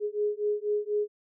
sine beating tone pair, 415.3 / 419.4 Hz, G#4 / G#4, 0 / +17 cents, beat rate 4.1 Hz, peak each -29 dBFS, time 0-1.08 s, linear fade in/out 50 ms, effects none

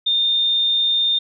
sine tone, 3629 Hz, A#7, 47 cents flat, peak -15 dBFS, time 0.06-1.19 s, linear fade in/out 10 ms, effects none

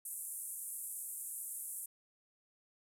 pink band-pass noise, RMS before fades -44 dBFS, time 0.05-1.86 s, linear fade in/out 5 ms, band 8400 to 13000 Hz, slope 48 dB/octave, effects none

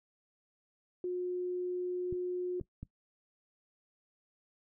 sine tone, 360 Hz, F#4, 47 cents flat, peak -32 dBFS, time 1.04-2.6 s, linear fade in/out 2 ms
clicks, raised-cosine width 5 ms, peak -30 dBFS, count 3, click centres 2.126 / 2.612 / 2.83 s
effects noise-tail reverb RT60 0.1 s tail -19 dB re dry

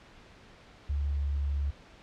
sine tone with pitch glide, 71.3 to 70.81 Hz, C#2 to C#2, +49 to +37 cents, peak -27 dBFS, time 0.89-1.71 s, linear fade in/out 10 ms, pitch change -12 cents, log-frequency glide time 1.12-1.26 s, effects pink hiss -54 dBFS RMS until 2.02 s + low-pass 4000 Hz 12 dB/octave

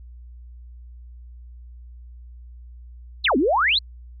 sine exponential two-way sweep, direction down then up, 4435 to 238.9 to 4435 Hz, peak -16 dBFS, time 3.24-3.79 s, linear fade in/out 10 ms, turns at 3.37 s, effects added 60 Hz sine -39 dBFS peak until 4.2 s

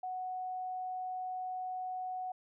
sine tone, 740 Hz, F#5, in tune, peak -36 dBFS, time 0.03-2.32 s, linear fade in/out 5 ms, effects none

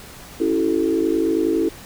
sine chord, F# minor seventh, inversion second, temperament equal with one note detuned, 277.2 / 329.6 / 379.1 / 440 Hz, C#4 / E4 / F#4 / A4, 0 / 0 / +42 / 0 cents, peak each -25 / -19 / -24 / -23 dBFS, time 0.4-1.69 s, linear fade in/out 5 ms, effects pink hiss -40 dBFS RMS until 1.85 s

